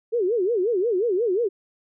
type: tone with vibrato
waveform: sine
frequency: 416 Hz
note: G#4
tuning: 3 cents sharp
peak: -19 dBFS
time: 0.12-1.49 s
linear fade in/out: 20 ms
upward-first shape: sine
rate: 5.6 Hz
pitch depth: 270 cents each way
effects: none